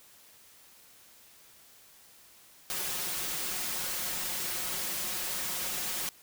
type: noise with comb filter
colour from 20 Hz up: white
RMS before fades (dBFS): -34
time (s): 2.7-6.09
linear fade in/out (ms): 0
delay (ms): 5.5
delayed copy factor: +0.65
effects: white hiss -57 dBFS RMS until 6.22 s